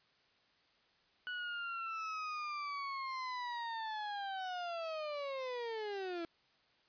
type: linear sweep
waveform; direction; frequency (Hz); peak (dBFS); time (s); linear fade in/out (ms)
35% pulse; down; 1480 to 329.6; -37; 1.27-6.25; 0
effects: white hiss -71 dBFS RMS until 6.88 s + resampled to 11025 Hz